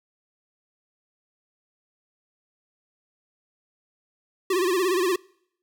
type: tone with vibrato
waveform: square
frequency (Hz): 365.6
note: F#4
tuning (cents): -21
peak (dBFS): -21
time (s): 4.5-5.16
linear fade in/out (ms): 5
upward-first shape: sine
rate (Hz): 17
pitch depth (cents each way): 110
effects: noise-tail reverb RT60 0.7 s tail -25 dB re dry